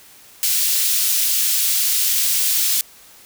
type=high-pass noise; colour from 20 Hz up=white; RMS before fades=-18 dBFS; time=0.43-2.81 s; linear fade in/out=0 ms; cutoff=3200 Hz; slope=12 dB/octave; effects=white hiss -46 dBFS RMS until 3.25 s